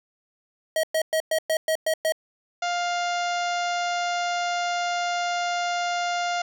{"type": "tone bursts", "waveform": "square", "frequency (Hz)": 636, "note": "D#5", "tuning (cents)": 38, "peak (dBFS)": -21, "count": 8, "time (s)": [0.76, 2.122], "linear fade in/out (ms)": 2, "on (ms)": 74, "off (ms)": 110}
{"type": "harmonic tone", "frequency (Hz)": 702, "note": "F5", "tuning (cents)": 9, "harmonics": [1, 2, 3, 4, 5, 6, 7, 8, 9, 10], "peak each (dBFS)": [-25, -31, -35, -37, -39, -41, -42, -43, -44, -45], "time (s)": [2.62, 6.42], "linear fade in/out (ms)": 5}
{"effects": []}